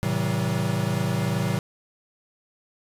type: tone cluster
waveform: square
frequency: 110.4 / 132.8 / 161.3 / 191 Hz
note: A2 / C3 / E3 / G3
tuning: +6 / +26 / -37 / -45 cents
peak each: -29 dBFS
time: 0.03-1.59 s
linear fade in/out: 0 ms
effects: resampled to 32000 Hz + 9-bit